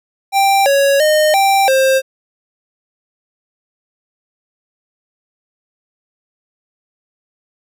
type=tone with pitch steps; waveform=square; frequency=786 / 556 / 613 / 784 / 530 Hz; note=G5 / C#5 / D#5 / G5 / C5; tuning=+4 / +5 / -26 / 0 / +22 cents; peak=-10 dBFS; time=0.32-2.02 s; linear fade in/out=50 ms; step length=340 ms; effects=none